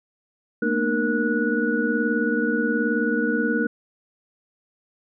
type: tone cluster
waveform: sine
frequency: 222 / 240.7 / 302.9 / 468.3 / 1467 Hz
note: A3 / B3 / D#4 / A#4 / F#6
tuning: +16 / -44 / -46 / +8 / -15 cents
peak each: -26 dBFS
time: 0.62-3.67 s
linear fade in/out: 5 ms
effects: none